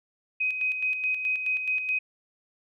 sine tone with tremolo, 2517 Hz, D#7, 19 cents sharp, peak -23 dBFS, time 0.4-1.99 s, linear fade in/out 10 ms, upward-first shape square, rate 4.7 Hz, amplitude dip 50%, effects none

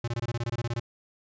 square tone bursts, 118.2 Hz, A#2, 24 cents sharp, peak -28 dBFS, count 13, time 0.04-0.798 s, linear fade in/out 5 ms, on 38 ms, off 22 ms, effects resampled to 16000 Hz

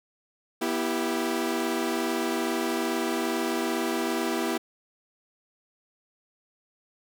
sawtooth chord, E minor, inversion second, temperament equal with one note detuned, 242.6 / 329.6 / 392 Hz, B3 / E4 / G4, -31 / 0 / 0 cents, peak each -27 / -25 / -27 dBFS, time 0.61-4.58 s, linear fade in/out 10 ms, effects none

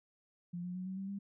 sine tone with pitch steps, 174.61 / 179.21 / 183.93 / 188.77 / 193.74 / 198.84 Hz, F3 / F3 / F#3 / F#3 / G3 / G3, 0 / +45 / -10 / +35 / -20 / +25 cents, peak -38 dBFS, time 0.53-1.19 s, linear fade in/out 10 ms, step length 110 ms, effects none

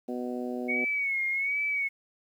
harmonic tone, 123.7 Hz, B2, 3 cents sharp, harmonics 2 / 3 / 4 / 5 / 6, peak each -33 / -37 / -39 / -41 / -43 dBFS, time 0.08-0.85 s, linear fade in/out 10 ms
sine tone with vibrato, 2217 Hz, C#7, in tune, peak -26 dBFS, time 0.68-1.89 s, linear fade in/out 20 ms, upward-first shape sine, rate 1.3 Hz, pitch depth 69 cents each way
effects 10-bit

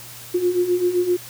sine beating tone pair, 350.8 / 358.5 Hz, F4 / F4, +8 / +45 cents, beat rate 7.7 Hz, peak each -23 / -18 dBFS, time 0.34-1.17 s, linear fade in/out 10 ms, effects added 120 Hz sine -46 dBFS peak until 1.29 s + white hiss -39 dBFS RMS until 1.29 s

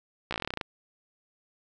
slowing click train, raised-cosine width 0.3 ms, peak -15 dBFS, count 13, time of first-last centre 0.31-0.612 s, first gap 15 ms, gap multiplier 1.09, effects none

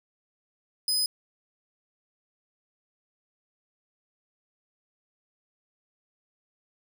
sawtooth tone, 5020 Hz, D#8, 15 cents sharp, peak -21 dBFS, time 0.88-1.06 s, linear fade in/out 2 ms, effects none

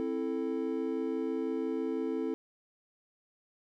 triangle chord, A minor, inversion first, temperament just, 264 / 330 / 440 Hz, C4 / E4 / A4, +16 / +2 / 0 cents, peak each -33 dBFS, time 0-2.34 s, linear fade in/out 0 ms, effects none

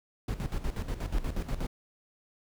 brown noise with tremolo, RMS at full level -30 dBFS, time 0.28-1.67 s, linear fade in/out 5 ms, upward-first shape square, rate 8.3 Hz, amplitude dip 70%, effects none

